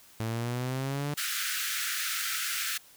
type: exponential sweep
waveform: sawtooth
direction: up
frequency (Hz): 110 to 147.8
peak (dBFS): -26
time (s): 0.2-1.14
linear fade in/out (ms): 0
type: high-pass noise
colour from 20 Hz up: pink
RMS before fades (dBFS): -32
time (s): 1.17-2.78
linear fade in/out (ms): 10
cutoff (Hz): 1300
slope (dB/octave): 96
effects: white hiss -56 dBFS RMS until 2.96 s